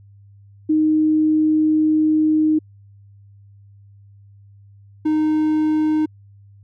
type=tone pair in turn; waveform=sine / triangle; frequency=310 / 308.8 Hz; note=D#4 / D#4; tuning=-6 / -13 cents; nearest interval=unison; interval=7 cents; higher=first; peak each=-13 dBFS; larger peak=neither; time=0.69-2.59 / 5.05-6.06 s; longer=first; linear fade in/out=10 ms; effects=added 100 Hz sine -44 dBFS peak until 6.63 s